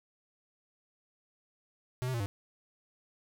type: tone with pitch steps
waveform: square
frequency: 126.1 / 129.7 / 117.3 / 99.7 Hz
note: B2 / C3 / A#2 / G2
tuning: +36 / -15 / +11 / +30 cents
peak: -32 dBFS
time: 2.02-2.26 s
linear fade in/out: 0 ms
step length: 60 ms
effects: 10-bit